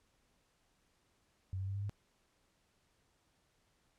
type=tone with pitch steps; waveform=sine; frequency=94.2 / 96.01 / 97.86 / 99.74 / 101.66 Hz; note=F#2 / G2 / G2 / G2 / G#2; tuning=+32 / -35 / -2 / +30 / -37 cents; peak=-36 dBFS; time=1.53-1.895 s; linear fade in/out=0 ms; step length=73 ms; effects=pink hiss -75 dBFS RMS until 3.98 s + low-pass 10000 Hz 12 dB/octave